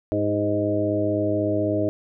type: harmonic tone with a mistuned harmonic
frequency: 103.83 Hz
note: G#2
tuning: in tune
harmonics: 1 / 2 / 3 / 4 / 5 / 6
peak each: -28 / -34 / -24 / -29 / -30 / -25 dBFS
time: 0.12-1.89 s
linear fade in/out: 0 ms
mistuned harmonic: 4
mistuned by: -32 cents
effects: none